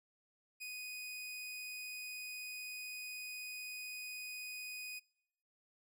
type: tone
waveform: sawtooth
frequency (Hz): 2489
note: D#7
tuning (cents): 0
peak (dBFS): -40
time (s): 0.6-5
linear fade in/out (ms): 20
effects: noise-tail reverb RT60 0.9 s tail -26 dB re dry